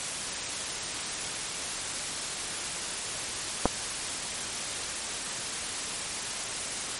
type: clicks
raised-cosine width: 1 ms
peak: -6 / -14 dBFS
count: 2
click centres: 3.656 / 3.66 s
effects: white hiss -33 dBFS RMS until 6.99 s + MP3 48 kbps